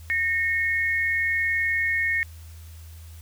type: tone pair together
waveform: sine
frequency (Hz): 1840 / 2181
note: A#6 / C#7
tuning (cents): -23 / -29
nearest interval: minor third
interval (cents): 294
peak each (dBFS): -23 / -25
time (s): 0.1-2.23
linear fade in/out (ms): 0
effects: added 81 Hz sine -40 dBFS peak until 3.21 s + white hiss -53 dBFS RMS until 3.21 s